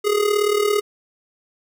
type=tone with amplitude modulation; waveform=square; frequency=415.3 Hz; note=G#4; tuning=in tune; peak=-14 dBFS; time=0.04-0.81 s; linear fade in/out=20 ms; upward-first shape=sine; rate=37.7 Hz; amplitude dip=70%; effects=none